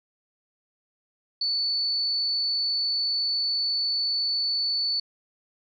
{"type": "tone", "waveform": "sine", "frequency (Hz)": 4473, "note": "C#8", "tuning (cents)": 15, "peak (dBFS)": -23, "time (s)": [1.41, 5], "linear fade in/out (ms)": 5, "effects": []}